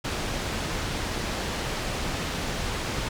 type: low-pass noise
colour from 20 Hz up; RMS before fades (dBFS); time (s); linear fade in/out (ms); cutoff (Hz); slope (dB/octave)
pink; -30; 0.04-3.09; 10; 6300; 12
effects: none